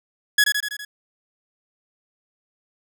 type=tone with echo; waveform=sawtooth; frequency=1682 Hz; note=G#6; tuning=22 cents sharp; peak=-9 dBFS; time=0.38-0.44 s; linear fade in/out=5 ms; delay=82 ms; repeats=5; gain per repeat=-4 dB; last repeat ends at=0.85 s; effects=none